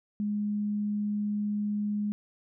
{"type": "tone", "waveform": "sine", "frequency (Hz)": 207.7, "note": "G#3", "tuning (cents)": 0, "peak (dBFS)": -27, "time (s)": [0.2, 2.12], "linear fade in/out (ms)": 0, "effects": []}